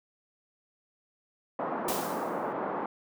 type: band-pass noise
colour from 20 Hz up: white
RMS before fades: -33 dBFS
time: 1.59-2.86 s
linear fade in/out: 2 ms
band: 190 to 1100 Hz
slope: 24 dB/octave
type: noise with exponential decay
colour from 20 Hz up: white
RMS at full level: -32 dBFS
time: 1.88-2.53 s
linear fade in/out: 5 ms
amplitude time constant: 140 ms
effects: none